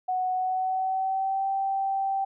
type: tone with pitch glide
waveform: sine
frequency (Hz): 740 to 779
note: F#5 to G5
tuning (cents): 0 to -11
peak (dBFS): -24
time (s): 0.08-2.25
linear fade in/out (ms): 10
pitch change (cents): +89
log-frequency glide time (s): 0.33-1.47
effects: none